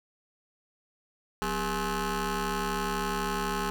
15% pulse ring-modulated tone, 220 Hz, A3, in tune, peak -19 dBFS, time 1.42-3.7 s, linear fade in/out 0 ms, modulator 624 Hz, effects none

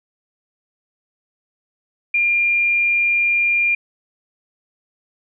sine tone, 2400 Hz, D7, 37 cents sharp, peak -14 dBFS, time 2.14-3.75 s, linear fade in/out 5 ms, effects none

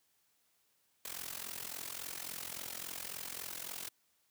white noise with amplitude modulation, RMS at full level -40 dBFS, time 1.05-3.89 s, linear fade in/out 2 ms, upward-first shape sine, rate 43.6 Hz, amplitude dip 85%, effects white hiss -75 dBFS RMS until 4.3 s + high-pass 60 Hz 12 dB/octave

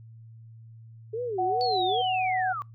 sine tone with vibrato, 418.7 Hz, G#4, 14 cents sharp, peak -28 dBFS, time 1.13-2.02 s, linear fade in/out 10 ms, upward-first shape sine, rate 2.5 Hz, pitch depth 290 cents each way
sine tone, 745 Hz, F#5, 12 cents sharp, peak -24 dBFS, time 1.38-2.53 s, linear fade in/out 10 ms
sine linear sweep, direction down, 4500 to 1108.7 Hz, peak -30 dBFS, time 1.61-2.62 s, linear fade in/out 0 ms
effects noise-tail reverb RT60 0.2 s tail -25 dB re dry + added 113 Hz sine -45 dBFS peak until 2.74 s

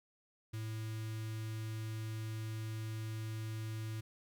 square tone with notch filter, 110 Hz, A2, in tune, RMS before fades -41 dBFS, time 0.53-4.01 s, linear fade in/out 10 ms, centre 680 Hz, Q 0.6, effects 13-bit

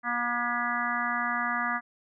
harmonic tone with a mistuned harmonic, 240 Hz, B3, 49 cents flat, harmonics 1 / 3 / 4 / 5 / 6 / 7 / 8, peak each -37 / -35 / -37 / -31 / -36 / -32 / -35 dBFS, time 0.03-1.81 s, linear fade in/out 50 ms, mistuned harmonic 8, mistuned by +46 cents, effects none

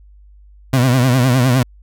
30% pulse tone with vibrato, 127 Hz, B2, 49 cents sharp, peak -8 dBFS, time 0.73-1.63 s, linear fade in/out 5 ms, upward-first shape triangle, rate 9.8 Hz, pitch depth 120 cents each way, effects added 50 Hz sine -41 dBFS peak until 1.82 s

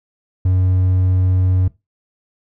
triangle tone, 92.5 Hz, F#2, in tune, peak -10 dBFS, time 0.45-1.68 s, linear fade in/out 5 ms, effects noise-tail reverb RT60 0.2 s tail -18 dB re dry

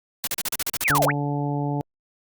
white noise bursts, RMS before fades -25 dBFS, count 12, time 0.24-1.052 s, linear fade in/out 0 ms, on 31 ms, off 40 ms
sine exponential two-way sweep, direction down then up, 2845 to 500 to 2845 Hz, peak -18 dBFS, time 0.84-1.12 s, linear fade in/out 20 ms, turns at 1.05 s
harmonic tone, 144.1 Hz, D3, 33 cents flat, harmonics 1 / 2 / 3 / 4 / 5 / 6, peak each -25 / -28 / -34 / -37 / -34 / -33 dBFS, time 0.9-1.81 s, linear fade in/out 0 ms
effects Opus 48 kbps

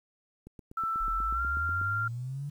click train, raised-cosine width 3 ms, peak -33 dBFS, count 12, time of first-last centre 0.47-1.815 s, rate 8.18 Hz
sine tone with pitch glide, 1329 to 1387 Hz, E6 to F6, +14 to -12 cents, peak -28 dBFS, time 0.77-2.08 s, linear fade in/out 5 ms, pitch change +74 cents, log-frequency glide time 1.33-1.42 s
sine linear sweep, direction up, 31.15 to 146.83 Hz, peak -33 dBFS, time 1-2.5 s, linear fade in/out 10 ms
effects 10-bit

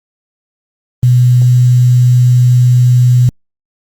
sine tone with quantisation, 123.9 Hz, B2, 6 cents sharp, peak -4 dBFS, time 1.03-3.29 s, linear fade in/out 0 ms, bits 5, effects Opus 32 kbps

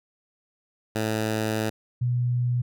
10% pulse / sine tone pair in turn, 109.2 / 122.57 Hz, A2 / B2, -13 / -13 cents, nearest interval major second, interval 200 cents, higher second, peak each -16 / -21 dBFS, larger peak first, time 0.95-1.7 / 2.01-2.62 s, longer first, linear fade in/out 10 ms, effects none

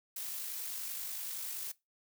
blue noise with amplitude modulation, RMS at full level -39 dBFS, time 0.16-1.72 s, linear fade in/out 5 ms, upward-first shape sine, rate 50.6 Hz, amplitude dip 30%, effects noise-tail reverb RT60 0.2 s tail -20 dB re dry

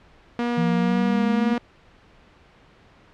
sawtooth tone with vibrato, 237.9 Hz, A#3, 35 cents sharp, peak -18 dBFS, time 0.39-1.58 s, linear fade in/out 0 ms, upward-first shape sine, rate 2 Hz, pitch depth 11 cents each way
sine exponential sweep, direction up, 167.8 to 223.6 Hz, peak -20 dBFS, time 0.57-1.54 s, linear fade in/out 10 ms
effects pink hiss -53 dBFS RMS until 3.13 s + low-pass 3000 Hz 12 dB/octave

